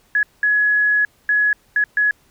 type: tone bursts at uneven times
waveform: sine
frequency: 1686 Hz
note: G#6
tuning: 26 cents sharp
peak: -13 dBFS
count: 5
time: 0.15-0.23 / 0.43-1.05 / 1.29-1.53 / 1.76-1.84 / 1.97-2.11 s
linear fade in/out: 2 ms
effects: pink hiss -57 dBFS RMS until 2.3 s